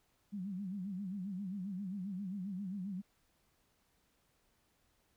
sine tone with vibrato, 192.3 Hz, G3, 33 cents flat, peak -38 dBFS, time 0.32-3.02 s, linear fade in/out 20 ms, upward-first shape sine, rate 7.5 Hz, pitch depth 130 cents each way, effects pink hiss -75 dBFS RMS until 5.16 s

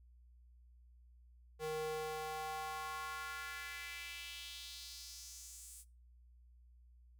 square tone with high-pass filter sweep, 155.56 Hz, D#3, in tune, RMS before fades -45 dBFS, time 1.59-5.85 s, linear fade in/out 50 ms, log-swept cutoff 380 to 9000 Hz, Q 2.5, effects noise-tail reverb RT60 0.3 s tail -20 dB re dry + added 60 Hz sine -60 dBFS peak until 7.19 s

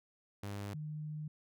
sawtooth / sine tone pair in turn, 101.2 / 152.37 Hz, G#2 / D#3, -44 / -36 cents, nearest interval perfect fifth, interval 708 cents, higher second, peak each -36 / -39 dBFS, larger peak first, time 0.43-0.74 / 0.74-1.28 s, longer second, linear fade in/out 5 ms, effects none

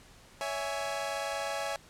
sawtooth chord, C# minor, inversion none, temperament equal with one note detuned, 560.5 / 659.3 / 830.6 Hz, C#5 / E5 / G#5, +19 / 0 / 0 cents, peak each -33 dBFS, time 0.41-1.76 s, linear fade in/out 0 ms, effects pink hiss -56 dBFS RMS until 1.89 s + low-pass 10000 Hz 12 dB/octave

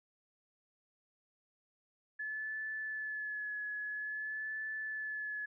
sine tone with vibrato, 1719 Hz, A6, 41 cents flat, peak -37 dBFS, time 2.19-5.46 s, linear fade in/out 10 ms, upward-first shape sine, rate 0.5 Hz, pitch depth 26 cents each way, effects none

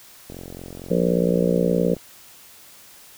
click train, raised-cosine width 2 ms, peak -23 dBFS, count 75, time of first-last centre 0.3-1.967 s, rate 44.4 Hz
harmonic tone, 59 Hz, A#1, 22 cents sharp, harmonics 3 / 4 / 5 / 6 / 7 / 8 / 9 / 10, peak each -21 / -27 / -29 / -32 / -27 / -23 / -25 / -32 dBFS, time 0.9-1.95 s, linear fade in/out 10 ms
effects white hiss -47 dBFS RMS until 3.17 s

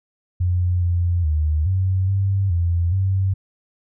sine tone with pitch steps, 89.3 / 87.3 / 76.7 / 94.1 / 97.6 / 85.9 / 95.7 Hz, F2 / F2 / D#2 / F#2 / G2 / F2 / G2, +39 / 0 / -24 / +30 / -7 / -28 / -41 cents, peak -16 dBFS, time 0.4-3.34 s, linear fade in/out 10 ms, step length 420 ms, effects none

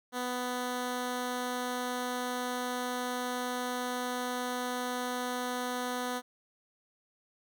10% pulse tone, 248.4 Hz, B3, 10 cents sharp, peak -24 dBFS, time 0.12-6.22 s, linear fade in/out 50 ms, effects none

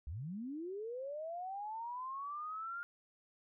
sine linear sweep, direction up, 61.6 to 1418 Hz, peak -40 dBFS, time 0.07-2.83 s, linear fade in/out 0 ms, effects none

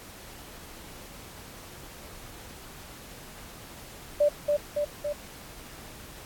sine tone with echo, 587.3 Hz, D5, in tune, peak -18 dBFS, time 4.2-4.29 s, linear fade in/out 10 ms, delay 280 ms, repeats 3, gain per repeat -3 dB, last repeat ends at 5.13 s, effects pink hiss -46 dBFS RMS until 6.25 s + AAC 64 kbps

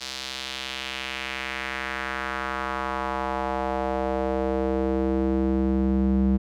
square tone with band-pass filter sweep, 65.7 Hz, C2, 8 cents sharp, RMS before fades -26 dBFS, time 0-6.38 s, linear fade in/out 20 ms, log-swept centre 4600 to 200 Hz, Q 1.8, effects none

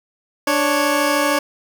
15% pulse tone pair together, 293.7 / 554.4 Hz, D4 / C#5, 0 / 0 cents, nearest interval major seventh, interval 1100 cents, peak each -12 dBFS, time 0.47-1.39 s, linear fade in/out 5 ms, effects none

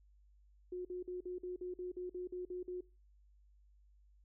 sine tone bursts, 361.4 Hz, F#4, 41 cents flat, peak -39 dBFS, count 12, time 0.72-2.808 s, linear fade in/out 5 ms, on 130 ms, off 48 ms, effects noise-tail reverb RT60 0.3 s tail -20 dB re dry + added 50 Hz sine -63 dBFS peak until 4.24 s

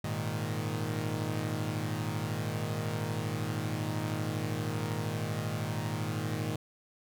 sawtooth chord, Ab suspended second, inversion none, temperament equal, 103.83 / 116.54 / 155.56 Hz, Ab2 / Bb2 / Eb3, 0 / 0 / 0 cents, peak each -32 dBFS, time 0.04-6.56 s, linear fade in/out 5 ms, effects none

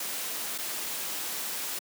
white noise with dropouts, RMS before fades -34 dBFS, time 0-1.79 s, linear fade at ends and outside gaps 5 ms, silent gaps 0.58-0.584 s, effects high-pass 200 Hz 12 dB/octave

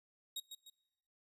sawtooth tone with echo, 3771 Hz, A#7, 19 cents sharp, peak -36 dBFS, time 0.36-0.4 s, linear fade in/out 5 ms, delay 150 ms, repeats 2, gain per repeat -7 dB, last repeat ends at 0.7 s, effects noise-tail reverb RT60 0.9 s tail -22 dB re dry + resampled to 32000 Hz

